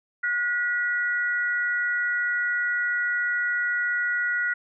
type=tone pair together; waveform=sine; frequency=1449.3 / 1943 Hz; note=F#6 / B6; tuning=-36 / -29 cents; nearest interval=perfect fourth; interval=507 cents; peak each=-24 / -27 dBFS; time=0.23-4.54 s; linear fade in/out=10 ms; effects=none